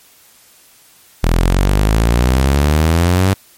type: exponential sweep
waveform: sawtooth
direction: up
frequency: 40 to 98 Hz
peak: -6 dBFS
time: 1.23-3.34 s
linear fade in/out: 10 ms
effects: white hiss -47 dBFS RMS until 3.57 s + MP3 64 kbps